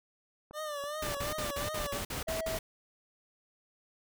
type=click train; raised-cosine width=1 ms; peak=-34 dBFS; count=5; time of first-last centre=0.51-1.826 s; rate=3.04 Hz
type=tone with vibrato; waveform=25% pulse; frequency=592 Hz; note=D5; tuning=14 cents sharp; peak=-32 dBFS; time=0.53-2.01 s; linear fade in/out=50 ms; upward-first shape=triangle; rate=2.7 Hz; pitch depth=99 cents each way
type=noise bursts; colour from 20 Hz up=pink; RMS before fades=-37 dBFS; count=9; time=1.02-2.59 s; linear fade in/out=5 ms; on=130 ms; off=50 ms
type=tone; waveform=triangle; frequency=647 Hz; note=E5; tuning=32 cents flat; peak=-32 dBFS; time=2.27-2.58 s; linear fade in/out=10 ms
effects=none